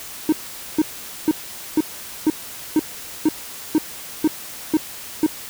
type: tone bursts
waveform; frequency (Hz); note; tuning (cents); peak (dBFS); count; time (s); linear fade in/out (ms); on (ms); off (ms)
triangle; 310.8; D#4; -2; -10; 11; 0.29-5.264; 2; 34; 460
effects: white hiss -35 dBFS RMS until 5.49 s